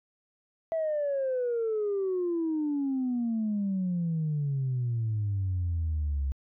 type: exponential sweep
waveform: sine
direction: down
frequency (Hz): 659.3 to 66.7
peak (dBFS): -25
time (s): 0.72-6.32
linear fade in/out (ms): 0
effects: tanh soft clip ceiling -23 dBFS